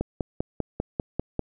click train, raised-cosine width 2 ms, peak -12 dBFS, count 8, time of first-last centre 0.01-1.393 s, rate 5.06 Hz, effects none

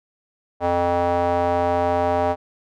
square tone with band-pass filter, 87.31 Hz, F2, in tune, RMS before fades -20 dBFS, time 0.6-2.36 s, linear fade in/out 50 ms, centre 710 Hz, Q 3.1, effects none

